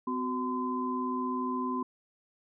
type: tone cluster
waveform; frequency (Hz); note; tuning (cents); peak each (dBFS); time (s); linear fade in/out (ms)
sine; 253.9 / 370.8 / 1024; B3 / F#4 / C6; +48 / +4 / -38; -32 / -38 / -33; 0.07-1.83; 5
effects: none